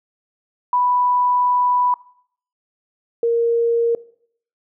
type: tone pair in turn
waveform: sine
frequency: 987.8 / 466.2 Hz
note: B5 / A#4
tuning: 0 / 0 cents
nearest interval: octave + minor second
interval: 1300 cents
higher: first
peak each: -14 dBFS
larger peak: neither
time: 0.73-1.94 / 3.23-3.95 s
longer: first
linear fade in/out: 2 ms
effects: noise-tail reverb RT60 0.6 s tail -20 dB re dry